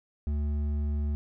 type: tone with hard clipping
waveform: sine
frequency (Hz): 73.42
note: D2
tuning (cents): 0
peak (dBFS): -28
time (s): 0.27-1.15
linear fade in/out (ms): 0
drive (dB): 7
effects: none